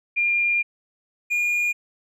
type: tone pair in turn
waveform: sine / triangle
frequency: 2403 / 2427 Hz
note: D7 / D#7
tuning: +39 / -44 cents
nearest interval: unison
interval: 17 cents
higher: second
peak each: -18 dBFS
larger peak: neither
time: 0.16-0.63 / 1.3-1.73 s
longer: first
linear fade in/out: 20 ms
effects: none